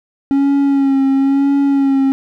triangle tone with vibrato, 274.9 Hz, C#4, 14 cents flat, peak -8 dBFS, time 0.31-2.12 s, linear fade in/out 0 ms, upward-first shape sine, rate 0.99 Hz, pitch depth 32 cents each way, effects none

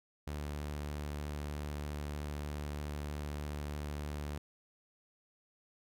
sawtooth tone with vibrato, 73.7 Hz, D2, 7 cents sharp, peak -34 dBFS, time 0.27-4.38 s, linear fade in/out 5 ms, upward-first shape triangle, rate 3.2 Hz, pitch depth 8 cents each way, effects none

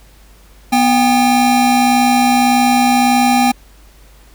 square tone pair together, 246.1 / 800 Hz, B3 / G5, -6 / +35 cents, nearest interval octave + minor sixth, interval 2041 cents, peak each -13 dBFS, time 0.72-3.52 s, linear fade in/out 10 ms, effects added 50 Hz sine -42 dBFS peak until 4.34 s + pink hiss -48 dBFS RMS until 4.34 s

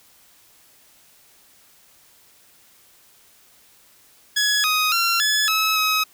15% pulse tone with pitch steps, 1683 / 1253 / 1369 / 1711 / 1292 / 1273 Hz, G#6 / D#6 / F6 / A6 / E6 / D#6, +23 / +12 / -35 / -49 / -35 / +39 cents, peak -11 dBFS, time 4.36-6.04 s, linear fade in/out 10 ms, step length 280 ms, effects white hiss -54 dBFS RMS until 6.13 s

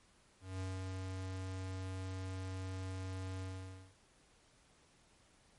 square tone with ADSR envelope, 94 Hz, F#2, 28 cents sharp, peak -39 dBFS, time 0.4-3.94 s, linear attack 200 ms, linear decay 200 ms, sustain -2 dB, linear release 530 ms, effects pink hiss -68 dBFS RMS until 5.58 s + MP3 48 kbps

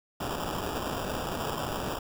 white noise with sample-and-hold, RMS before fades -33 dBFS, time 0.2-1.99 s, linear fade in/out 5 ms, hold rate 2100 Hz, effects none

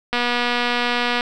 click train, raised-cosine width 0.3 ms, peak -5 dBFS, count 262, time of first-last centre 0.13-1.209 s, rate 242 Hz, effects none

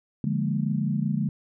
sine chord, Bb dominant seventh, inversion first, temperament equal, 146.83 / 174.61 / 207.7 / 233.1 Hz, D3 / F3 / Ab3 / Bb3, 0 / 0 / 0 / 0 cents, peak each -27 / -30 / -27 / -32 dBFS, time 0.24-1.29 s, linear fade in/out 2 ms, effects none

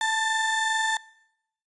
35% pulse tone pair together, 880 / 1782.5 Hz, A5 / A6, 0 / +22 cents, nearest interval octave, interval 1222 cents, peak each -24 dBFS, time 0.01-0.97 s, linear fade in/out 2 ms, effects noise-tail reverb RT60 0.8 s tail -23 dB re dry + resampled to 22050 Hz

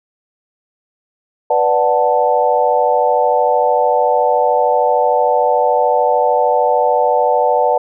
sine chord, B minor seventh, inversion none, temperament equal, 493.9 / 587.3 / 740 / 880 Hz, B4 / D5 / F#5 / A5, 0 / 0 / 0 / 0 cents, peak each -16 dBFS, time 1.5-7.78 s, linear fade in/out 5 ms, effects none

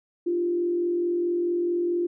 sine tone with frequency modulation, 347.7 Hz, F4, 8 cents flat, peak -22 dBFS, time 0.26-2.07 s, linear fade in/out 10 ms, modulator 44.6 Hz, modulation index 0.38, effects none

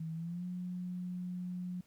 sine tone with pitch glide, 161.3 to 180.01 Hz, E3 to F#3, -37 to -47 cents, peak -37 dBFS, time 0-1.81 s, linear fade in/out 5 ms, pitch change +190 cents, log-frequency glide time 0.13-0.45 s, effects pink hiss -70 dBFS RMS until 1.86 s

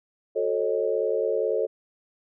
sine chord, D# half-diminished seventh, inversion first, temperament equal with one note detuned, 370 / 440 / 544.5 / 622.3 Hz, F#4 / A4 / C#5 / D#5, 0 / 0 / -31 / 0 cents, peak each -31 / -25 / -27 / -31 dBFS, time 0.35-1.67 s, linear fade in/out 20 ms, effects none

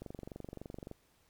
click train, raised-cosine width 2 ms, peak -30 dBFS, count 22, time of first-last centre 0.02-0.914 s, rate 23.5 Hz, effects pink hiss -70 dBFS RMS until 1.29 s + MP3 96 kbps

